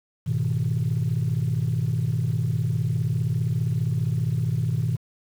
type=chord; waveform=sine; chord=G# minor; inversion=none; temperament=equal with one note detuned; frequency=103.83 / 123.47 / 158.65 Hz; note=G#2 / B2 / D#3; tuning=0 / 0 / +34 cents; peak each=-26 / -23 / -25 dBFS; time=0.26-4.97 s; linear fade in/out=20 ms; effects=tanh soft clip ceiling -16 dBFS + 8-bit